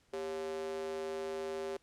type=tone with high-pass filter; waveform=square; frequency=79 Hz; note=D#2; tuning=27 cents sharp; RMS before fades=-39 dBFS; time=0.13-1.77 s; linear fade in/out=5 ms; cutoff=440 Hz; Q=7.3; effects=pink hiss -70 dBFS RMS until 1.82 s + low-pass 9000 Hz 12 dB/octave